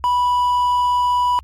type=tone with quantisation; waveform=triangle; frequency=984 Hz; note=B5; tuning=7 cents flat; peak=-12 dBFS; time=0.04-1.39 s; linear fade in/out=0 ms; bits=7; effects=added 69 Hz sine -38 dBFS peak until 1.43 s + MP3 64 kbps